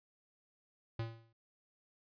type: tone with exponential decay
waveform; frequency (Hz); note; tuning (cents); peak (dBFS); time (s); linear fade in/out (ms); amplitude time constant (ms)
square; 114.1; A#2; -37; -35; 0.99-1.33; 5; 72
effects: resampled to 11025 Hz